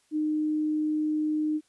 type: tone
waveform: sine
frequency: 306.3 Hz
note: D#4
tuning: 27 cents flat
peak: -24 dBFS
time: 0.11-1.61 s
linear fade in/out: 50 ms
effects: white hiss -67 dBFS RMS until 1.68 s + resampled to 24000 Hz